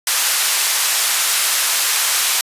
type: band-pass noise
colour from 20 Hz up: white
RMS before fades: -17 dBFS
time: 0.07-2.41 s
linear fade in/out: 2 ms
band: 940 to 12000 Hz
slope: 12 dB/octave
effects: resampled to 32000 Hz